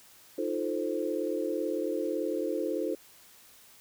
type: chord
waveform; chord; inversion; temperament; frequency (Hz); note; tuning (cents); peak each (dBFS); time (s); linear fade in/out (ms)
sine; F dominant seventh; third; equal; 311.1 / 349.2 / 440 / 523.3; Eb4 / F4 / A4 / C5; 0 / 0 / 0 / 0; -34; 0.38-2.95; 5
effects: white hiss -56 dBFS RMS until 3.8 s